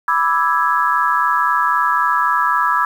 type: chord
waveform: sine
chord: E dominant seventh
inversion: second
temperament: equal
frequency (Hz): 987.8 / 1174.7 / 1318.5 / 1661.2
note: B5 / D6 / E6 / G#6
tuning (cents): 0 / 0 / 0 / 0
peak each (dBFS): -18 / -19 / -18 / -20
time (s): 0.08-2.85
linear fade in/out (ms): 2
effects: 7-bit